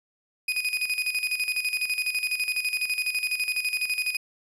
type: tone with tremolo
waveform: 35% pulse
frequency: 2489 Hz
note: D#7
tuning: in tune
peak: -21 dBFS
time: 0.48-4.17 s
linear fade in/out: 5 ms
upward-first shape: square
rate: 12 Hz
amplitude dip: 65%
effects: resampled to 32000 Hz